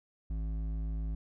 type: tone with hard clipping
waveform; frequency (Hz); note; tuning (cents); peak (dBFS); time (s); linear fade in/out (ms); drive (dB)
sine; 53.7; A1; -41; -34; 0.3-1.15; 5; 9
effects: none